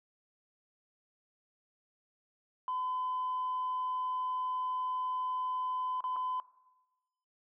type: tone with dropouts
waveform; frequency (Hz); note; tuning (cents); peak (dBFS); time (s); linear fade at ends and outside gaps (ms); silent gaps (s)
sine; 1014; B5; +45; -31; 2.68-6.4; 1; 6.006-6.04 / 6.161-6.165
effects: noise-tail reverb RT60 1.0 s tail -17 dB re dry + tanh soft clip ceiling -28 dBFS